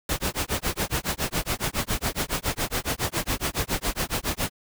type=noise with tremolo; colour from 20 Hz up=pink; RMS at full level=-24 dBFS; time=0.09-4.5 s; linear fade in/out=2 ms; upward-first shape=sine; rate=7.2 Hz; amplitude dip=100%; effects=none